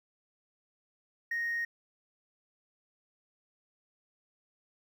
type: tone with hard clipping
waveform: triangle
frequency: 1864.7 Hz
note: A#6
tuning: in tune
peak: -30 dBFS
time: 1.31-1.65 s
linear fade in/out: 5 ms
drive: 2 dB
effects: none